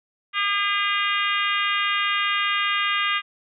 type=harmonic tone; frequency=405 Hz; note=G#4; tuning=43 cents flat; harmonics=3 / 4 / 5 / 6 / 7 / 8 / 9; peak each=-25 / -29 / -26 / -29 / -28 / -31 / -35 dBFS; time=0.33-3.22 s; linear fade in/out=50 ms; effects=none